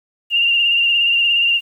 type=tone with vibrato; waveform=sine; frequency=2794 Hz; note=F7; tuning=in tune; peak=-12 dBFS; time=0.3-1.61 s; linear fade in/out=50 ms; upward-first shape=triangle; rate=17 Hz; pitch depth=42 cents each way; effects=8-bit